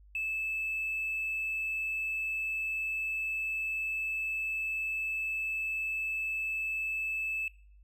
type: tone with hard clipping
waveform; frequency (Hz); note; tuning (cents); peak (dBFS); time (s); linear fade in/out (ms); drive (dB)
sine; 2619; E7; -12; -31; 0.15-7.48; 2; 1
effects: noise-tail reverb RT60 0.5 s tail -19 dB re dry + added 50 Hz sine -54 dBFS peak until 7.83 s